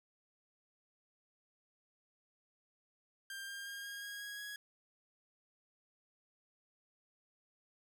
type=tone with pitch steps; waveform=sawtooth; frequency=1591 / 1603 / 1615.1 / 1627.2 / 1639.5 / 1651.9 / 1664.3 Hz; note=G6 / G6 / G#6 / G#6 / G#6 / G#6 / G#6; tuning=+25 / +38 / -49 / -36 / -23 / -10 / +3 cents; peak=-40 dBFS; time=3.3-4.56 s; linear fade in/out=2 ms; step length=180 ms; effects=none